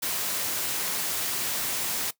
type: noise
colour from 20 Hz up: white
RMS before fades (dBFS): -29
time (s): 0.02-2.11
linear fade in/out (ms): 10
effects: noise-tail reverb RT60 0.1 s tail -18 dB re dry + high-pass 100 Hz 12 dB/octave